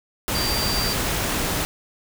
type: tone in noise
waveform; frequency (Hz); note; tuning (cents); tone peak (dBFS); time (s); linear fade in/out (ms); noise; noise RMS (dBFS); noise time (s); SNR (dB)
sine; 4699; D8; 0; -25; 0.35-0.93; 0; pink; -24; 0.28-1.65; -4
effects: none